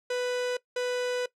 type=tone bursts at uneven times; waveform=45% pulse; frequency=495.6 Hz; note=B4; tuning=6 cents sharp; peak=-27 dBFS; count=2; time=0.1-0.57 / 0.76-1.26 s; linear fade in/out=5 ms; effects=noise-tail reverb RT60 0.1 s tail -19 dB re dry + low-pass 7000 Hz 12 dB/octave